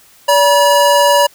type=tone pair together; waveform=square; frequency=574 / 963.5 Hz; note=D5 / B5; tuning=-40 / -43 cents; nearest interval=major sixth; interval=897 cents; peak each=-11 dBFS; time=0.28-1.27 s; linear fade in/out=10 ms; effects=white hiss -46 dBFS RMS until 1.34 s